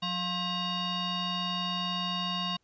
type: tone with frequency modulation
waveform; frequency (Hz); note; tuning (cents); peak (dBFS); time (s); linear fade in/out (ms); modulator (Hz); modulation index
sine; 1955; B6; -18; -29; 0.02-2.57; 10; 887; 2.6
effects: pink hiss -74 dBFS RMS until 2.63 s + resampled to 16000 Hz